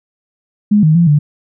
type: tone with pitch steps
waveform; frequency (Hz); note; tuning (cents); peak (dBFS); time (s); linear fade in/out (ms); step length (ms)
sine; 207.9 / 156 / 170.7 / 147.5; G#3 / D#3 / F3 / D3; +2 / +5 / -39 / +8; -6; 0.71-1.19; 10; 120
effects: none